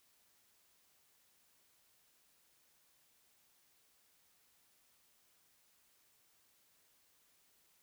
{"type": "silence", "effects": ["white hiss -72 dBFS RMS until 7.82 s"]}